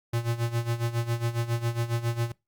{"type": "tone with tremolo", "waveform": "square", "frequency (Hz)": 117.3, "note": "A#2", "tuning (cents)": 11, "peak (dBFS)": -24, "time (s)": [0.13, 2.32], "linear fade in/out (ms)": 5, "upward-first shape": "sine", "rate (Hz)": 7.3, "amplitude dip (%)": 80, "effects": ["noise-tail reverb RT60 0.2 s tail -21 dB re dry", "Opus 48 kbps"]}